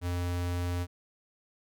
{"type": "tone", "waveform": "square", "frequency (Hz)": 88.2, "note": "F2", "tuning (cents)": 18, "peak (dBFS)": -30, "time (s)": [0.01, 0.87], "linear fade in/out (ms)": 50, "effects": []}